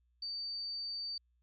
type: tone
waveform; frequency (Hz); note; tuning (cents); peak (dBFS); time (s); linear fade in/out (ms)
sine; 4603; D8; -36; -37; 0.22-1.18; 5
effects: added 60 Hz sine -70 dBFS peak until 1.42 s + MP3 64 kbps